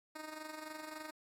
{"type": "tone with amplitude modulation", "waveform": "10% pulse", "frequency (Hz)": 310, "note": "D#4", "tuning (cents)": -6, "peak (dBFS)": -34, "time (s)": [0.15, 1.11], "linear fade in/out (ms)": 10, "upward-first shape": "sine", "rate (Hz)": 23.5, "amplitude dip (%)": 60, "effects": ["AAC 64 kbps"]}